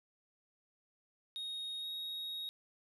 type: tone with pitch glide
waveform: triangle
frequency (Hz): 3736 to 3766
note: A#7 to A#7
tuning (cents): +3 to +17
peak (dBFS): -38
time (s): 1.36-2.49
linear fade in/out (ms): 0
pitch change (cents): +14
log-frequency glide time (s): 1.8-1.86
effects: none